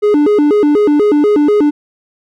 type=tone with vibrato; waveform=triangle; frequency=350.8 Hz; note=F4; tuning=8 cents sharp; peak=-5 dBFS; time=0.02-1.71 s; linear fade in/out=20 ms; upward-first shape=square; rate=4.1 Hz; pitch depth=300 cents each way; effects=none